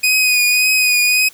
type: tone with vibrato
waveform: sawtooth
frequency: 2489 Hz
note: D#7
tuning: in tune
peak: -8 dBFS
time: 0.03-1.29 s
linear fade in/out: 10 ms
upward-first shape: triangle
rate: 1.8 Hz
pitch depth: 32 cents each way
effects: white hiss -44 dBFS RMS until 1.33 s